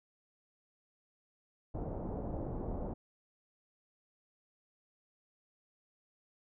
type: low-pass noise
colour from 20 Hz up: pink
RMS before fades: -39 dBFS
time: 1.74-2.94 s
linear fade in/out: 10 ms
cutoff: 750 Hz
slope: 24 dB/octave
effects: none